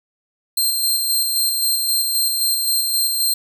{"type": "tone with tremolo", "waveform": "15% pulse", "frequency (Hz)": 4166, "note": "C8", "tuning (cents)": -8, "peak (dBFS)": -9, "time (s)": [0.57, 3.34], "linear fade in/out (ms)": 5, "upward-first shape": "square", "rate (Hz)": 3.8, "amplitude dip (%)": 30, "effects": ["8-bit"]}